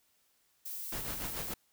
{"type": "noise", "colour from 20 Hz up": "violet", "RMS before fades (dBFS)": -41, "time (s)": [0.65, 1.54], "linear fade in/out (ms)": 10}
{"type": "noise with tremolo", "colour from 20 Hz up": "pink", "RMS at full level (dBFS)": -39, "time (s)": [0.92, 1.54], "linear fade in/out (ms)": 5, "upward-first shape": "sine", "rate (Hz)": 6.9, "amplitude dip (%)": 65}
{"effects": ["white hiss -72 dBFS RMS until 1.72 s"]}